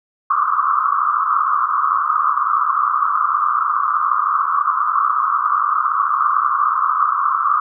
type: band-pass noise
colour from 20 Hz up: pink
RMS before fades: -17 dBFS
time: 0.3-7.6 s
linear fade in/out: 5 ms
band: 1100 to 1300 Hz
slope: 96 dB/octave
effects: none